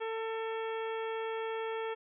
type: harmonic tone with a mistuned harmonic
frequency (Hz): 447.1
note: A4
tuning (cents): +28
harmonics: 1 / 2 / 3 / 4 / 5 / 6 / 7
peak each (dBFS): -35 / -41 / -45 / -47 / -49 / -51 / -52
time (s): 0-1.95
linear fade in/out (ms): 20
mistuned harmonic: 7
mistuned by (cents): +78
effects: none